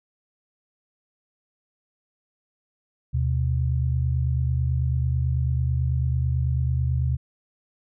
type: tone pair together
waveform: sine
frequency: 77.3 / 126.4 Hz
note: D#2 / B2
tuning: -11 / +41 cents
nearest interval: major sixth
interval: 852 cents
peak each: -23 dBFS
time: 3.13-7.17 s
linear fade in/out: 20 ms
effects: none